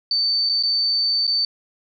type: tone with dropouts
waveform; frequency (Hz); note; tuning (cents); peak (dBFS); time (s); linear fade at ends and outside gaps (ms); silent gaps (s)
sine; 4555; C#8; +46; -17; 0.11-1.45; 2; 0.491-0.495 / 0.627-0.634 / 1.269-1.276
effects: none